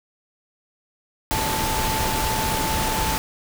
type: tone in noise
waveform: sine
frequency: 880 Hz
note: A5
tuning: in tune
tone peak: -26 dBFS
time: 1.31-3.18 s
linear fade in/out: 0 ms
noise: pink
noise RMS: -24 dBFS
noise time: 1.31-3.18 s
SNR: -5 dB
effects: none